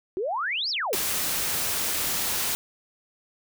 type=exponential two-way sweep; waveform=sine; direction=up then down; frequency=349.2 to 5570 to 349.2 Hz; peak=-25 dBFS; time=0.17-0.95 s; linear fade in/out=0 ms; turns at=0.7 s
type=noise; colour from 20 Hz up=white; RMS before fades=-27 dBFS; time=0.93-2.55 s; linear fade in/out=0 ms
effects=none